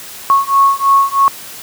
sine beating tone pair, 1100 / 1103.1 Hz, C#6 / C#6, -14 / -9 cents, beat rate 3.1 Hz, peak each -11 dBFS, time 0.3-1.28 s, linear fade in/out 0 ms, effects white hiss -31 dBFS RMS until 1.62 s + high-pass 80 Hz 12 dB/octave

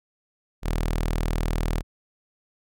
sawtooth tone, 40 Hz, D#1, 49 cents sharp, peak -19 dBFS, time 0.62-1.83 s, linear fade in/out 50 ms, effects none

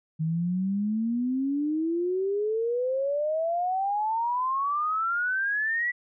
sine exponential sweep, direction up, 155.56 to 1973 Hz, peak -24 dBFS, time 0.19-5.92 s, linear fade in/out 20 ms, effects none

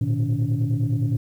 sine tone cluster, 110.9 / 120.6 / 152.1 / 285.4 Hz, A2 / B2 / D#3 / D4, +14 / -41 / -39 / -49 cents, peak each -23 / -21 / -27 / -28 dBFS, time 0.01-1.17 s, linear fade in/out 5 ms, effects tanh soft clip ceiling -14 dBFS + 9-bit

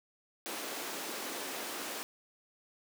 pink high-pass noise, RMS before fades -40 dBFS, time 0.46-2.03 s, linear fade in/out 0 ms, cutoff 270 Hz, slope 24 dB/octave, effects none

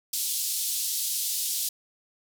white band-pass noise, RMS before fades -29 dBFS, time 0.13-1.69 s, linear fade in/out 5 ms, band 3600 to 15000 Hz, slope 24 dB/octave, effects none

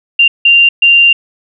sine tone bursts at uneven times, 2781 Hz, F7, 8 cents flat, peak -3 dBFS, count 3, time 0.19-0.28 / 0.45-0.69 / 0.82-1.13 s, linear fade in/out 5 ms, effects none

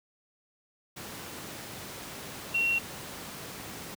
sine tone in noise, 2735 Hz, F7, 37 cents flat, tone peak -24 dBFS, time 2.54-2.79 s, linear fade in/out 10 ms, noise pink, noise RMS -41 dBFS, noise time 0.96-3.95 s, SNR +14 dB, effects high-pass 100 Hz 12 dB/octave

